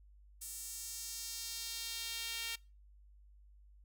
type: tone with high-pass filter sweep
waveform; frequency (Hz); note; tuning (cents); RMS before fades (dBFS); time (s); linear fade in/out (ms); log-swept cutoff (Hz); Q
sawtooth; 460.3; A#4; -22; -43; 0.41-2.56; 10; 8400 to 2800; 1.5
effects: noise-tail reverb RT60 0.3 s tail -23 dB re dry + added 50 Hz sine -58 dBFS peak until 3.84 s